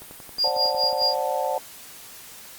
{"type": "click train", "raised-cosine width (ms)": 1, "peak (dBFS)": -28, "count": 12, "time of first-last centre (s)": [0.02, 1.02], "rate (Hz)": 11}
{"type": "tone with tremolo", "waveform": "sine", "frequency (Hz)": 4820, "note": "D8", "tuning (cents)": 44, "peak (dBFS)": -18, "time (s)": [0.38, 1.15], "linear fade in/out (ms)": 10, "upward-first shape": "sine", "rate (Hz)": 4.8, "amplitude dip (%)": 95}
{"type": "chord", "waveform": "sine", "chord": "D dominant seventh", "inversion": "third", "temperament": "just", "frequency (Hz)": [528.6, 587.3, 734.2, 881], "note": ["C5", "D5", "F#5", "A5"], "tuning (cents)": [18, 0, -14, 2], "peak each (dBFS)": -28, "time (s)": [0.44, 1.58], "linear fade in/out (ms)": 2}
{"effects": ["white hiss -43 dBFS RMS until 2.58 s", "Opus 32 kbps"]}